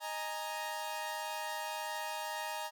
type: chord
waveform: sawtooth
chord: D# suspended fourth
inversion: none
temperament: equal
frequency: 622.3 / 830.6 / 932.3 Hz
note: D#5 / G#5 / A#5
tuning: 0 / 0 / 0 cents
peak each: -40 / -39 / -36 dBFS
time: 0-2.71 s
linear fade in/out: 50 ms
effects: none